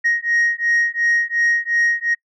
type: beating tone pair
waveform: sine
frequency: 1874 / 1876.8 Hz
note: A#6 / A#6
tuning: +9 / +11 cents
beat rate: 2.8 Hz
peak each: -17 dBFS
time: 0.04-2.15 s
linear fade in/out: 20 ms
effects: noise-tail reverb RT60 0.1 s tail -26 dB re dry + tanh soft clip ceiling -11 dBFS